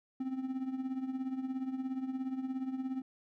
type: tone with tremolo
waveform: triangle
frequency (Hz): 261.6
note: C4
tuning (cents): 0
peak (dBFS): -29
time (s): 0.2-3.02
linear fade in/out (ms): 5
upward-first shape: triangle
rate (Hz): 17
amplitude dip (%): 75
effects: none